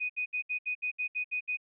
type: tone bursts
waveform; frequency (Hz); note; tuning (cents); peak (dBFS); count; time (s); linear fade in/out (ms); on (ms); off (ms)
sine; 2489; D#7; 0; -29; 10; 0-1.572; 20; 96; 68
effects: none